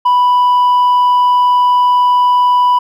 triangle tone with hard clipping, 987.8 Hz, B5, in tune, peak -6 dBFS, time 0.05-2.79 s, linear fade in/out 10 ms, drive 1 dB, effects none

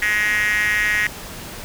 5% pulse tone with high-pass filter, 210.4 Hz, G#3, 23 cents sharp, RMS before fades -19 dBFS, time 0.02-1.07 s, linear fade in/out 2 ms, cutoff 1900 Hz, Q 7.8, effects pink hiss -34 dBFS RMS until 1.64 s

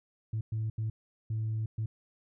sine tone bursts at uneven times, 110 Hz, A2, in tune, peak -28 dBFS, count 5, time 0.33-0.41 / 0.52-0.7 / 0.78-0.9 / 1.3-1.66 / 1.78-1.86 s, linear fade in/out 5 ms, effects tanh soft clip ceiling -27 dBFS

